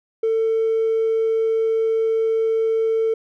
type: tone with hard clipping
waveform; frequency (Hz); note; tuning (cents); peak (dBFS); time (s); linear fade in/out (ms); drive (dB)
sine; 447.5; A4; +29; -17; 0.23-3.14; 5; 1
effects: none